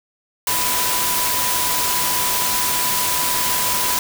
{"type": "tone in noise", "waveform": "sine", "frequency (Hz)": 991, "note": "B5", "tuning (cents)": 6, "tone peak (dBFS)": -25, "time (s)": [0.47, 3.99], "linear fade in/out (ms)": 2, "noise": "white", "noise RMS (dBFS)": -20, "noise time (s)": [0.47, 3.99], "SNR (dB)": -8, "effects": []}